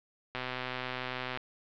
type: click train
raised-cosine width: 0.3 ms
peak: -19 dBFS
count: 131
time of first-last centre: 0.35-1.374 s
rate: 127 Hz
effects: low-pass 4000 Hz 12 dB/octave